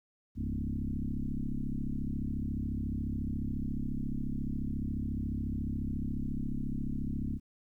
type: tone with frequency modulation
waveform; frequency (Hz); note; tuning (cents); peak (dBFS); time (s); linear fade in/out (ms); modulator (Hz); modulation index
sine; 102.8; G#2; -17; -31; 0.35-7.4; 50; 34.2; 4.9
effects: 12-bit